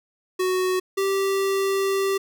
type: tone pair in turn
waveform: square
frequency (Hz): 370 / 390.1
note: F#4 / G4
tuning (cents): 0 / -8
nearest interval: minor second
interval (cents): 92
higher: second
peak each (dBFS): -21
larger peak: neither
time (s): 0.39-0.8 / 0.97-2.18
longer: second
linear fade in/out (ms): 10
effects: none